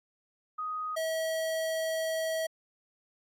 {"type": "tone pair in turn", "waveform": ["sine", "square"], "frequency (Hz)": [1249, 643.9], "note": ["D#6", "E5"], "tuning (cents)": [6, -41], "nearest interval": "major seventh", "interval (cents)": 1147, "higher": "first", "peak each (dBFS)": [-32, -30], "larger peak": "second", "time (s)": [[0.58, 0.96], [0.96, 2.47]], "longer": "second", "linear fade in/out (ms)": 10, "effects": ["AAC 64 kbps"]}